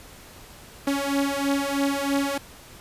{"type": "beating tone pair", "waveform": "sawtooth", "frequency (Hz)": [277.2, 280.3], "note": ["C#4", "C#4"], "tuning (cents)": [0, 19], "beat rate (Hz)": 3.1, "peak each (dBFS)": [-22, -21], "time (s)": [0.87, 2.38], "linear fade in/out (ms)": 5, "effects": ["pink hiss -46 dBFS RMS until 2.8 s", "resampled to 32000 Hz"]}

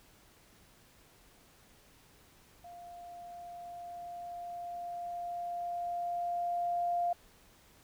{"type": "tone with level ramp", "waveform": "sine", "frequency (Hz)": 698.5, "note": "F5", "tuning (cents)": 0, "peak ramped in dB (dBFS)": [-47, -28], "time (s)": [2.64, 7.13], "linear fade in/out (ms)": 5, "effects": ["pink hiss -62 dBFS RMS until 7.83 s"]}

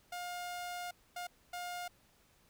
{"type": "tone bursts at uneven times", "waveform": "sawtooth", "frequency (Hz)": 710, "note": "F5", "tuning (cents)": 28, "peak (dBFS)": -36, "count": 3, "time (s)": [[0.12, 0.91], [1.16, 1.27], [1.53, 1.88]], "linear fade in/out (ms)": 5, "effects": ["pink hiss -68 dBFS RMS until 2.49 s"]}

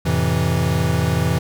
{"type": "chord", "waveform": "square", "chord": "F major seventh", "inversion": "none", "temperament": "equal with one note detuned", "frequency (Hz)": [87.31, 109.56, 130.81, 164.81], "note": ["F2", "A2", "C3", "E3"], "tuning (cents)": [0, -7, 0, 0], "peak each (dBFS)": [-23, -25, -23, -21], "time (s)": [0.05, 1.39], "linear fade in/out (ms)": 10, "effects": []}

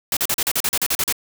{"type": "noise bursts", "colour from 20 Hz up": "white", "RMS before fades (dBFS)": -20, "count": 12, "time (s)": [0.12, 1.125], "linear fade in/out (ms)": 2, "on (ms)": 48, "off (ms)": 39, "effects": []}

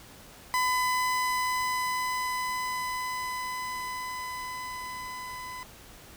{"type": "tone with level ramp", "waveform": "30% pulse", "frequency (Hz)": 1006, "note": "B5", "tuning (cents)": 32, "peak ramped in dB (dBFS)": [-21, -35], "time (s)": [0.54, 5.63], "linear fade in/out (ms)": 0, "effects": ["pink hiss -50 dBFS RMS until 6.16 s"]}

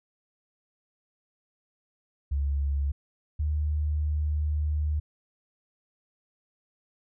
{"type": "tone pair in turn", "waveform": "sine", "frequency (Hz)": [70.2, 75.36], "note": ["C#2", "D2"], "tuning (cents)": [22, 45], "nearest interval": "minor second", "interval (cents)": 123, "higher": "second", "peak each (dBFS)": -24, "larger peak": "neither", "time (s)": [[2.31, 2.92], [3.39, 5]], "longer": "second", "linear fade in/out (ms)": 10, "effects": []}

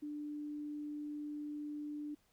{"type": "tone", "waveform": "sine", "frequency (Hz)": 296.3, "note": "D4", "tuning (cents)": 15, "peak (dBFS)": -40, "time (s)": [0.02, 2.15], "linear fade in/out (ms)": 10, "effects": ["pink hiss -74 dBFS RMS until 2.32 s"]}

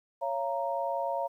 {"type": "chord", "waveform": "sine", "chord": "Bb minor", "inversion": "first", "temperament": "equal with one note detuned", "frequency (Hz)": [554.4, 684.5, 932.3], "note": ["Db5", "F5", "Bb5"], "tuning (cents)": [0, -35, 0], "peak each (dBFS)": -33, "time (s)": [0.21, 1.28], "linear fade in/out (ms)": 20, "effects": ["11-bit"]}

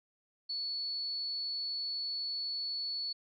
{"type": "tone", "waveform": "sine", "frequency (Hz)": 4424, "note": "C#8", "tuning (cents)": -4, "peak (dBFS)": -34, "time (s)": [0.49, 3.13], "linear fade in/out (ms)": 10, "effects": []}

